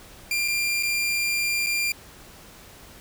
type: tone with dropouts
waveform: sawtooth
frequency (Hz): 2388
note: D7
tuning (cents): +28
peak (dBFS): -19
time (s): 0.31-1.92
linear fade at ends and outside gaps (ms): 2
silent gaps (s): 0.479-0.482 / 0.827-0.832 / 1.663-1.668
effects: pink hiss -47 dBFS RMS until 3 s